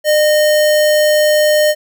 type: tone with sample-and-hold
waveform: sine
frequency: 605 Hz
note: D#5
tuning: 49 cents flat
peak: -8 dBFS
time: 0.04-1.75 s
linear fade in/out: 50 ms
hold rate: 2450 Hz
effects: none